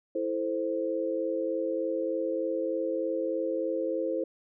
sine chord, A minor, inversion second, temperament equal, 329.6 / 440 / 523.3 Hz, E4 / A4 / C5, 0 / 0 / 0 cents, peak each -32 / -34 / -30 dBFS, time 0.15-4.24 s, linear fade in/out 5 ms, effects none

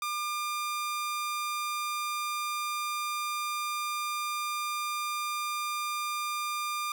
sawtooth tone, 1200 Hz, D6, 37 cents sharp, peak -27 dBFS, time 0.02-6.92 s, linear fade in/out 2 ms, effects none

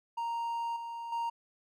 triangle tone with level steps, 931 Hz, A#5, 2 cents flat, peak -30 / -36 / -29 dBFS, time 0.17-1.3 s, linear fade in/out 10 ms, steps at 0.76 / 1.12 s, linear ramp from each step 5 ms, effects none

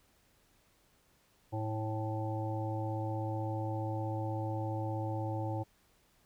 harmonic tone with a mistuned harmonic, 109 Hz, A2, 16 cents flat, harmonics 1 / 3 / 5 / 7 / 8, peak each -35 / -40 / -42 / -43 / -44 dBFS, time 1.52-5.64 s, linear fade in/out 20 ms, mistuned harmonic 7, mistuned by +28 cents, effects pink hiss -69 dBFS RMS until 6.25 s

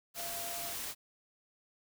sine tone in noise, 687 Hz, F5, 29 cents flat, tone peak -44 dBFS, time 0.15-0.75 s, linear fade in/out 50 ms, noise white, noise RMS -40 dBFS, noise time 0.14-0.95 s, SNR -7 dB, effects none

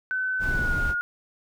sine tone with pitch glide, 1516 to 1430.9 Hz, F#6 to F6, +42 to +42 cents, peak -24 dBFS, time 0.11-1.01 s, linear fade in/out 0 ms, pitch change -100 cents, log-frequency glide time 0.45-0.76 s
brown noise, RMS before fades -28 dBFS, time 0.39-0.95 s, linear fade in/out 50 ms
effects none

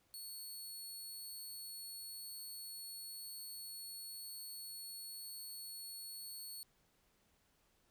15% pulse tone, 4399 Hz, C#8, 14 cents flat, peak -40 dBFS, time 0.14-6.63 s, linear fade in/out 0 ms, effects pink hiss -75 dBFS RMS until 7.9 s

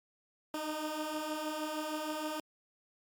15% pulse beating tone pair, 302.7 / 309.1 Hz, D#4 / D#4, -48 / -11 cents, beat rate 6.4 Hz, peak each -35 / -30 dBFS, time 0.54-2.4 s, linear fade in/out 2 ms, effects MP3 96 kbps

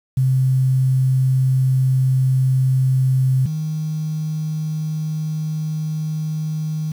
sine tone pair in turn, 130.81 / 155.56 Hz, C3 / D#3, 0 / 0 cents, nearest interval minor third, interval 300 cents, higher second, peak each -13 / -20 dBFS, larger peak first, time 0.17-3.46 / 3.46-6.92 s, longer second, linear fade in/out 5 ms, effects 7-bit

